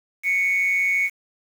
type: tone with amplitude modulation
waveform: sine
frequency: 2217 Hz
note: C#7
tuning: in tune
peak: -14 dBFS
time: 0.23-1.1 s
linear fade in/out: 50 ms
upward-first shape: sine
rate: 186 Hz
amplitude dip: 60%
effects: tanh soft clip ceiling -13 dBFS + 7-bit